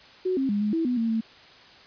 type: tone with pitch steps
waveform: sine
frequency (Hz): 370 / 267.9 / 204.9 / 210 / 327.7 / 247.7 / 228 / 223.8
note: F#4 / C4 / G#3 / G#3 / E4 / B3 / A#3 / A3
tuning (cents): 0 / +41 / -23 / +19 / -10 / +5 / -38 / +30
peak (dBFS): -22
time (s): 0.25-1.21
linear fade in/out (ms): 10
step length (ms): 120
effects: white hiss -50 dBFS RMS until 1.86 s + resampled to 11025 Hz